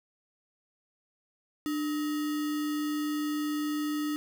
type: tone with sample-and-hold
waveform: sine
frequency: 298.8 Hz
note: D4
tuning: 30 cents sharp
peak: -28 dBFS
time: 1.66-4.16 s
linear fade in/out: 0 ms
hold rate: 1575 Hz
effects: none